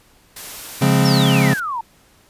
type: noise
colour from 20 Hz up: white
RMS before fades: -33 dBFS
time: 0.36-1.6 s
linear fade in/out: 5 ms
type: chord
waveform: square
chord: Db major seventh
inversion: none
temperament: equal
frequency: 138.59 / 174.61 / 207.7 / 261.6 Hz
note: Db3 / F3 / Ab3 / C4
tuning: 0 / 0 / 0 / 0 cents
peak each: -16 / -20 / -21 / -20 dBFS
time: 0.81-1.54 s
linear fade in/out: 10 ms
type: exponential sweep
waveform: sine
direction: down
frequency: 5588 to 880 Hz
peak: -21 dBFS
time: 1.05-1.81 s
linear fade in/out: 5 ms
effects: pink hiss -53 dBFS RMS until 2.29 s + resampled to 32000 Hz